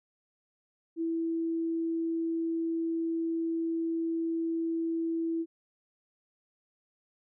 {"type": "tone", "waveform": "sine", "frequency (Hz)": 329.6, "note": "E4", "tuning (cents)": 0, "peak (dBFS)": -28, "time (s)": [0.96, 5.46], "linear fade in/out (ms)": 50, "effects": []}